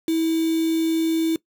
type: tone with quantisation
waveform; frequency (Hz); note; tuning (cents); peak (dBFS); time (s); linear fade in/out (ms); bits
sine; 324.7; E4; -26; -18; 0.08-1.36; 2; 5
effects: noise-tail reverb RT60 0.1 s tail -20 dB re dry